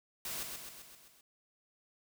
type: noise with echo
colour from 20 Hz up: white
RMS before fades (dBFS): -40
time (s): 0.25-0.43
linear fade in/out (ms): 2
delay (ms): 130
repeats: 6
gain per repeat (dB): -4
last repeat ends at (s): 1.21
effects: none